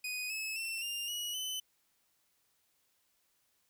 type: tone with pitch steps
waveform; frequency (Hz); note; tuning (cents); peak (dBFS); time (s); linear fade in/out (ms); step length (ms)
sawtooth; 2489 / 2589 / 2692 / 2800 / 2912 / 3029; D#7 / E7 / E7 / F7 / F#7 / F#7; 0 / -32 / +36 / +4 / -28 / +40; -33; 0.04-1.6; 5; 260
effects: white hiss -75 dBFS RMS until 3.69 s